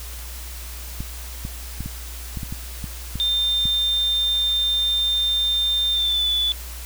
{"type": "clicks", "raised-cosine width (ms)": 5, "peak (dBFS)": -17, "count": 10, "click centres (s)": [1.005, 1.451, 1.806, 1.86, 2.372, 2.432, 2.525, 2.842, 3.156, 3.655]}
{"type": "tone with pitch glide", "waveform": "sine", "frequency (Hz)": [3600, 3471], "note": ["A7", "A7"], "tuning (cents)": [39, -24], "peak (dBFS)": -18, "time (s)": [3.2, 6.52], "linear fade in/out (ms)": 0, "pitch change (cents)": -63, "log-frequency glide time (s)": [5.94, 6.32]}
{"effects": ["added 60 Hz sine -33 dBFS peak until 6.85 s", "white hiss -38 dBFS RMS until 6.85 s"]}